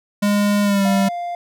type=tone with pitch glide; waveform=square; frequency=204.9 to 195.99 Hz; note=G#3 to G3; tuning=-23 to 0 cents; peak=-15 dBFS; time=0.22-1.09 s; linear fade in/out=10 ms; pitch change=-77 cents; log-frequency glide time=0.63-0.84 s
type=tone; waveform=triangle; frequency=698.5 Hz; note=F5; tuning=in tune; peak=-21 dBFS; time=0.85-1.35 s; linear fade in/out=2 ms
effects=none